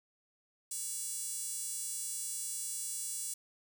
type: tone with high-pass filter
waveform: 5% pulse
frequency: 570 Hz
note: C#5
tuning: 48 cents sharp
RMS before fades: -39 dBFS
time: 0.71-3.34 s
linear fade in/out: 5 ms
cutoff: 9100 Hz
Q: 3.3
effects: none